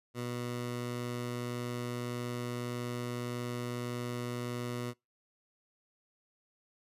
15% pulse tone, 121.7 Hz, B2, 25 cents flat, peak -29 dBFS, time 0.14-4.94 s, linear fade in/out 50 ms, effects noise-tail reverb RT60 0.2 s tail -24 dB re dry + resampled to 32000 Hz

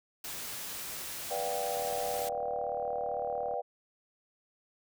white noise, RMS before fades -40 dBFS, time 0.24-2.29 s, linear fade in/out 5 ms
sine chord, G dominant seventh, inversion first, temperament just, 490 / 588 / 705.6 / 784 Hz, B4 / D5 / F5 / G5, -14 / +2 / +18 / 0 cents, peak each -37 dBFS, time 1.3-3.62 s, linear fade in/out 20 ms
click train, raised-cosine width 1 ms, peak -35 dBFS, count 68, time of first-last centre 1.77-3.538 s, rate 37.9 Hz
effects none

